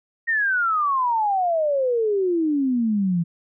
sine exponential sweep, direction down, 1879 to 164.81 Hz, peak -18 dBFS, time 0.27-3.24 s, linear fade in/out 20 ms, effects none

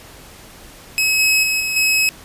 sawtooth tone with level steps, 2563 Hz, E7, 49 cents flat, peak -11 / -9 / -13 / -16 / -10 dBFS, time 0.98-2.09 s, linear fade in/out 0 ms, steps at 1.19 / 1.43 / 1.6 / 1.76 s, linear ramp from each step 5 ms, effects pink hiss -41 dBFS RMS until 2.24 s + resampled to 32000 Hz

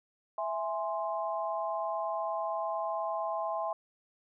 sine chord, E augmented, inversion none, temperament equal, 659.3 / 830.6 / 1046.5 Hz, E5 / G#5 / B#5, 0 / 0 / 0 cents, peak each -34 / -36 / -36 dBFS, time 0.38-3.73 s, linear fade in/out 2 ms, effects none

